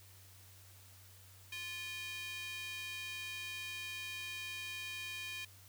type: tone with high-pass filter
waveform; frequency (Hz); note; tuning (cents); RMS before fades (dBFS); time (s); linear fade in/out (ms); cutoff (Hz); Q
square; 349.2; F4; 0; -44; 1.52-5.45; 5; 2500; 3.2
effects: added 95 Hz sine -59 dBFS peak until 5.68 s + white hiss -61 dBFS RMS until 5.68 s